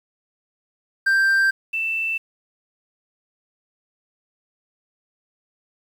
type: tone pair in turn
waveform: triangle / sine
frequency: 1576 / 2662 Hz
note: G6 / E7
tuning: +9 / +16 cents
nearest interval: major sixth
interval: 907 cents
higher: second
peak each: -13 / -21 dBFS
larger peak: first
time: 1.06-1.51 / 1.73-2.18 s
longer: neither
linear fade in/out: 10 ms
effects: 8-bit